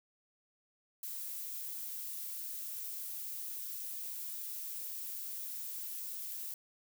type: noise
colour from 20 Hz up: violet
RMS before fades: -42 dBFS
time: 1.03-6.54 s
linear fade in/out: 2 ms
effects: none